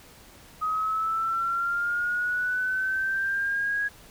sine linear sweep, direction up, 1255 to 1659 Hz, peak -24 dBFS, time 0.61-3.89 s, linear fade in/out 20 ms, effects pink hiss -51 dBFS RMS until 4.1 s

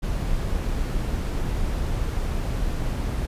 brown noise, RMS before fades -25 dBFS, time 0.02-3.27 s, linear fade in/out 20 ms, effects resampled to 32000 Hz

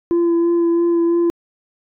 sine tone with vibrato, 340 Hz, F4, 46 cents flat, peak -10 dBFS, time 0.11-1.3 s, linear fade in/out 0 ms, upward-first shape sine, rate 3 Hz, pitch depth 15 cents each way, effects tanh soft clip ceiling -12 dBFS

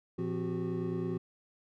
triangle tone cluster, 112.9 / 170.5 / 258.1 / 366.2 / 395.8 Hz, A2 / F3 / C4 / F#4 / G4, +45 / -41 / -23 / -18 / +17 cents, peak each -39 / -34 / -38 / -34 / -40 dBFS, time 0.18-1.18 s, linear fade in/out 10 ms, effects none

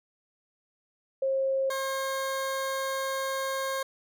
sine / 20% pulse tone pair in turn, 536 / 536 Hz, C5 / C5, +42 / +42 cents, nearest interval unison, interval 0 cents, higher neither, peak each -24 dBFS, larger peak neither, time 1.22-1.7 / 1.7-3.83 s, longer second, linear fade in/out 5 ms, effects none

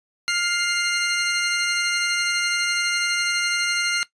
20% pulse tone pair together, 1406 / 2103 Hz, F6 / C7, +11 / +8 cents, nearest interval perfect fifth, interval 697 cents, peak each -18 dBFS, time 0.28-4.03 s, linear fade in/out 0 ms, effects noise-tail reverb RT60 0.1 s tail -17 dB re dry + resampled to 22050 Hz

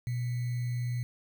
sine tone with sample-and-hold, 121.9 Hz, B2, 22 cents flat, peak -29 dBFS, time 0.07-1.03 s, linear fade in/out 0 ms, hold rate 2100 Hz, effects none

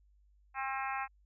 harmonic tone with a mistuned harmonic, 267.7 Hz, C4, 40 cents sharp, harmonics 3 / 4 / 5 / 6 / 7 / 8 / 9 / 10, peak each -38 / -40 / -42 / -44 / -45 / -46 / -47 / -48 dBFS, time 0.54-1.08 s, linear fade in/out 50 ms, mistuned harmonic 10, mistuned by -53 cents, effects added 50 Hz sine -63 dBFS peak until 1.25 s

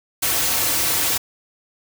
white noise with comb filter, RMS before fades -20 dBFS, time 0.22-1.18 s, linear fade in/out 10 ms, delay 4.9 ms, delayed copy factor -0.65, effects none

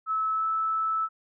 sine tone with pitch glide, 1300 to 1310.6 Hz, E6 to E6, -24 to -10 cents, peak -24 dBFS, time 0.06-1.09 s, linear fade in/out 50 ms, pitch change +14 cents, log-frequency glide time 0.33-0.45 s, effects none

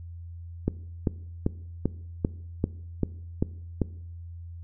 click train, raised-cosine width 3 ms, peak -10 dBFS, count 9, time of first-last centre 0.68-3.817 s, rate 2.55 Hz, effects noise-tail reverb RT60 0.7 s tail -20 dB re dry + added 85 Hz sine -38 dBFS peak until 4.63 s

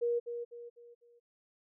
sine tone with echo, 474.8 Hz, A#4, 32 cents sharp, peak -28 dBFS, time 0.01-0.2 s, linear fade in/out 20 ms, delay 250 ms, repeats 4, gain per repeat -8 dB, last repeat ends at 1.2 s, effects none

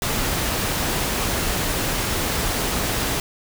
pink noise, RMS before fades -23 dBFS, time 0.02-3.2 s, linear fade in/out 2 ms, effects none

